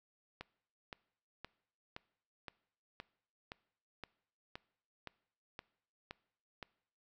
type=click train; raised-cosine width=0.3 ms; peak=-28 dBFS; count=13; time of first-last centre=0.41-6.628 s; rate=1.93 Hz; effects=noise-tail reverb RT60 0.7 s tail -22 dB re dry